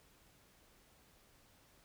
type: silence
effects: pink hiss -67 dBFS RMS until 1.84 s